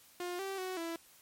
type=tone with pitch steps; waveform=sawtooth; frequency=355 / 388.3 / 371.8 / 332.6 Hz; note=F4 / G4 / F#4 / E4; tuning=+28 / -16 / +8 / +16 cents; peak=-33 dBFS; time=0.2-0.96 s; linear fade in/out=2 ms; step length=190 ms; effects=white hiss -61 dBFS RMS until 1.21 s + MP3 64 kbps